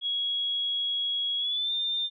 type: tone with pitch glide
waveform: sine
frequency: 3324 to 3604 Hz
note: G#7 to A7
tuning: +1 to +41 cents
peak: -26 dBFS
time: 0.01-2.1 s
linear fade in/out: 50 ms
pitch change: +140 cents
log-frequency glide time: 1.38-1.73 s
effects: none